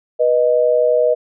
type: tone pair together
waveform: sine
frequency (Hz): 488.4 / 620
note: B4 / D#5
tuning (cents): -19 / -6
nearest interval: major third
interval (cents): 413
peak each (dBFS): -14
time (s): 0.19-1.15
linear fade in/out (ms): 20
effects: none